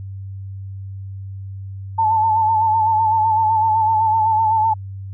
sine tone with vibrato, 880 Hz, A5, in tune, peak -13 dBFS, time 1.98-4.74 s, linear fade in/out 10 ms, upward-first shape sine, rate 7.9 Hz, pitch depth 47 cents each way, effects added 97 Hz sine -28 dBFS peak until 5.13 s

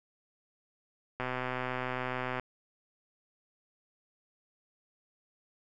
click train, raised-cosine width 0.5 ms, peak -19 dBFS, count 153, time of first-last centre 1.2-2.397 s, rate 127 Hz, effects none

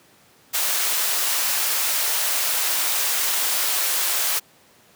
white high-pass noise, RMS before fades -22 dBFS, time 0.53-4.4 s, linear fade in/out 20 ms, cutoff 600 Hz, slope 12 dB/octave, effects pink hiss -54 dBFS RMS until 4.95 s + high-pass 150 Hz 12 dB/octave

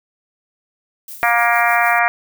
violet noise with tremolo, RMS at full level -32 dBFS, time 1.08-1.99 s, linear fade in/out 2 ms, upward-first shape sine, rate 6.6 Hz, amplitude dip 50%
harmonic tone, 235.8 Hz, A#3, 20 cents sharp, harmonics 3 / 4 / 5 / 6 / 7 / 8 / 9 / 10, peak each -17 / -22 / -21 / -21 / -21 / -20 / -24 / -22 dBFS, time 1.23-2.08 s, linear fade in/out 0 ms
effects none

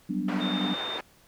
sine chord, G major seventh, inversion third, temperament equal, 185 / 196 / 246.9 / 293.7 Hz, F#3 / G3 / B3 / D4, 0 / 0 / 0 / 0 cents, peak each -32 dBFS, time 0.09-0.74 s, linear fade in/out 10 ms
pink band-pass noise, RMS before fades -36 dBFS, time 0.28-1.01 s, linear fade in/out 5 ms, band 440 to 2000 Hz, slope 12 dB/octave
sine tone, 3631 Hz, A#7, 46 cents flat, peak -32 dBFS, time 0.4-0.99 s, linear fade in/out 20 ms
effects pink hiss -59 dBFS RMS until 1.27 s

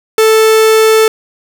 45% pulse tone, 440 Hz, A4, in tune, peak -5 dBFS, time 0.18-1.08 s, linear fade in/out 2 ms, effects none

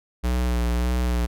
square tone with vibrato, 60.5 Hz, B1, 35 cents flat, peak -21 dBFS, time 0.23-1.27 s, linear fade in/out 20 ms, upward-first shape sine, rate 1.7 Hz, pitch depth 36 cents each way, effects none

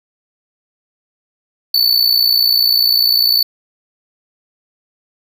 square tone with amplitude modulation, 4485 Hz, C#8, 19 cents sharp, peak -7 dBFS, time 1.74-3.43 s, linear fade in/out 5 ms, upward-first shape sine, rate 60.1 Hz, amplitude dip 80%, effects none

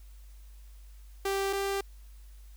sawtooth tone pair in turn, 392 / 394.5 Hz, G4 / G4, 0 / +11 cents, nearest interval unison, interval 11 cents, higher second, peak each -24 / -25 dBFS, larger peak first, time 1.25-1.53 / 1.53-1.81 s, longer neither, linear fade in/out 5 ms, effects added 50 Hz sine -47 dBFS peak until 2.56 s + white hiss -64 dBFS RMS until 2.56 s

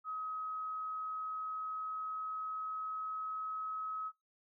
sine tone with pitch glide, 1270 to 1279.6 Hz, D#6 to D#6, +35 to +48 cents, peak -37 dBFS, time 0.04-4.12 s, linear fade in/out 50 ms, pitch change +13 cents, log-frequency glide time 0.29-3.7 s, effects noise-tail reverb RT60 0.2 s tail -26 dB re dry

